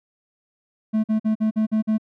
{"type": "tone bursts", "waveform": "triangle", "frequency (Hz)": 217.7, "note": "A3", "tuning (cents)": -18, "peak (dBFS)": -15, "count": 7, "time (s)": [0.93, 1.982], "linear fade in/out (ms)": 20, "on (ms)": 110, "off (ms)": 47, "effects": []}